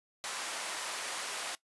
pink high-pass noise, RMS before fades -38 dBFS, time 0.24-1.55 s, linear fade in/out 0 ms, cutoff 750 Hz, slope 12 dB/octave, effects noise-tail reverb RT60 0.1 s tail -19 dB re dry + resampled to 24000 Hz

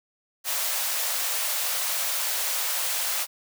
white high-pass noise, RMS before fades -27 dBFS, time 0.44-3.27 s, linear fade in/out 50 ms, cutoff 510 Hz, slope 48 dB/octave, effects none

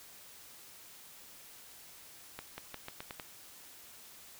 accelerating click train, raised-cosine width 0.3 ms, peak -25 dBFS, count 7, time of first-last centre 2.39-3.198 s, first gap 190 ms, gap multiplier 0.86, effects white hiss -54 dBFS RMS until 4.39 s

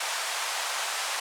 pink band-pass noise, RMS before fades -31 dBFS, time 0-1.2 s, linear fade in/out 5 ms, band 710 to 9900 Hz, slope 24 dB/octave, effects none

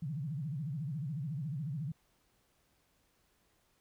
sine tone with vibrato, 146.83 Hz, D3, in tune, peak -35 dBFS, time 0.02-1.92 s, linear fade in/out 5 ms, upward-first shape sine, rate 14 Hz, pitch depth 240 cents each way, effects pink hiss -73 dBFS RMS until 3.8 s

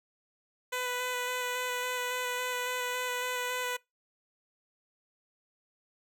10% pulse tone with vibrato, 498.1 Hz, B4, 15 cents sharp, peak -23 dBFS, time 0.72-3.77 s, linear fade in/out 10 ms, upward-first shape square, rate 3.6 Hz, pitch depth 11 cents each way, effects noise-tail reverb RT60 0.2 s tail -24 dB re dry

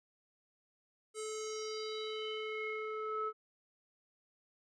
square tone with low-pass filter sweep, 433.4 Hz, A4, 26 cents flat, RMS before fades -40 dBFS, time 1.14-3.33 s, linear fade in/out 50 ms, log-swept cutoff 8600 to 1200 Hz, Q 5.1, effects none

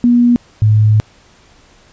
sine tone pair in turn, 240.8 / 107.26 Hz, B3 / A2, -44 / -44 cents, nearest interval octave + major second, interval 1400 cents, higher first, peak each -6 dBFS, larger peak neither, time 0.04-0.36 / 0.62-1 s, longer second, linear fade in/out 0 ms, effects pink hiss -47 dBFS RMS until 1.92 s + resampled to 16000 Hz

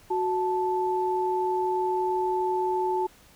sine tone pair together, 368.7 / 877 Hz, F#4 / A5, -6 / -6 cents, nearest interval octave + minor third, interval 1500 cents, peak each -26 dBFS, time 0.1-3.07 s, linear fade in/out 10 ms, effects pink hiss -55 dBFS RMS until 3.35 s

